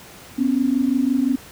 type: tone pair together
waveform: sine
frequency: 250 / 275.8 Hz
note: B3 / C#4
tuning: +21 / -9 cents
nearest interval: major second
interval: 170 cents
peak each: -19 / -19 dBFS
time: 0.38-1.36 s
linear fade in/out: 10 ms
effects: pink hiss -42 dBFS RMS until 1.51 s + high-pass 60 Hz 12 dB/octave